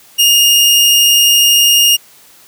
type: tone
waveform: sawtooth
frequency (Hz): 2838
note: F7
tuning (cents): +27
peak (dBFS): -3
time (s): 0.18-1.97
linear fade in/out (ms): 20
effects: white hiss -43 dBFS RMS until 2.47 s + high-pass 80 Hz 12 dB/octave